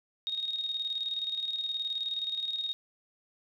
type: tone with tremolo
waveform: sine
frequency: 3729 Hz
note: A#7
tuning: in tune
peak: -29 dBFS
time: 0.27-2.73 s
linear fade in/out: 0 ms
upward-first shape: square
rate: 19 Hz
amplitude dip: 50%
effects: none